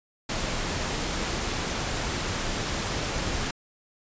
pink noise, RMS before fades -29 dBFS, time 0.29-3.51 s, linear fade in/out 5 ms, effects resampled to 16000 Hz

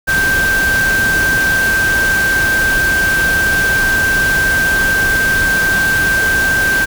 sine tone in noise, 1568 Hz, G6, in tune, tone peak -11 dBFS, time 0.07-6.86 s, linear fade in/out 20 ms, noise pink, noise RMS -20 dBFS, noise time 0.07-6.86 s, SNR +6 dB, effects none

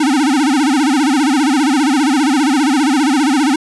square tone with vibrato, 281.8 Hz, C#4, 29 cents sharp, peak -11 dBFS, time 0-3.56 s, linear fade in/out 5 ms, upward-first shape sine, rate 15 Hz, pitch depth 200 cents each way, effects resampled to 24000 Hz + 7-bit

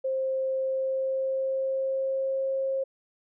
sine tone with pitch glide, 528 to 536 Hz, C5 to C5, +16 to +42 cents, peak -25 dBFS, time 0.04-2.84 s, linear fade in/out 10 ms, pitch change +26 cents, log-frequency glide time 0.54-2.5 s, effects none

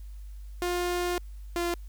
sawtooth tone pair in turn, 354 / 345.9 Hz, F4 / F4, +23 / -17 cents, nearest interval unison, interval 40 cents, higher first, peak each -23 dBFS, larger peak neither, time 0.62-1.18 / 1.56-1.74 s, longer first, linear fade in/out 0 ms, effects added 50 Hz sine -39 dBFS peak until 1.88 s + white hiss -64 dBFS RMS until 1.88 s

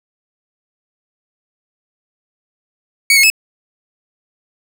sawtooth tone with pitch steps, 2238 / 2172 / 2595 Hz, C#7 / C#7 / E7, +16 / -36 / -28 cents, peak -4 dBFS, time 3.1-3.301 s, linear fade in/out 2 ms, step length 67 ms, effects none

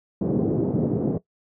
white band-pass noise, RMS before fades -23 dBFS, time 0.21-1.18 s, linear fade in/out 5 ms, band 110 to 410 Hz, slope 24 dB/octave, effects noise-tail reverb RT60 0.1 s tail -18 dB re dry

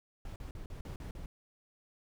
brown noise bursts, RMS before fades -43 dBFS, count 7, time 0.25-1.26 s, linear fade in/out 2 ms, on 110 ms, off 40 ms, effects none

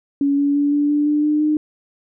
sine tone with pitch steps, 281.4 / 284.5 / 287.6 / 290.8 / 294 / 297.3 / 300.6 / 303.9 Hz, C#4 / C#4 / D4 / D4 / D4 / D4 / D4 / D#4, +26 / +45 / -36 / -17 / +2 / +21 / +40 / -41 cents, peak -14 dBFS, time 0.21-1.57 s, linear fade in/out 2 ms, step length 170 ms, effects none

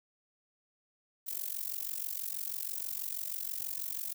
violet noise with amplitude modulation, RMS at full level -34 dBFS, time 1.26-4.14 s, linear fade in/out 20 ms, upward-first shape sine, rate 46.2 Hz, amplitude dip 90%, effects none

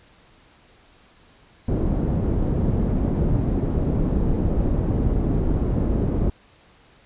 pink low-pass noise, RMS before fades -21 dBFS, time 1.68-6.3 s, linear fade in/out 5 ms, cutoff 350 Hz, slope 12 dB/octave, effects pink hiss -54 dBFS RMS until 7.05 s + resampled to 8000 Hz

